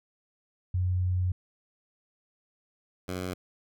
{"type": "tone pair in turn", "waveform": ["sine", "10% pulse"], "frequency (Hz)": [91, 91.58], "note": ["F#2", "F#2"], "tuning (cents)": [-28, -17], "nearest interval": "unison", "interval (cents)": 11, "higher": "second", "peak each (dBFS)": -24, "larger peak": "neither", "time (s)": [[0.74, 1.32], [3.08, 3.34]], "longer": "first", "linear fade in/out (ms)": 5, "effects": []}